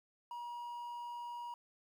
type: tone with quantisation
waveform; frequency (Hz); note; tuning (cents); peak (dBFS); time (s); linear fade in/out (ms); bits
triangle; 956; A#5; +43; -40; 0.31-1.54; 2; 11
effects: none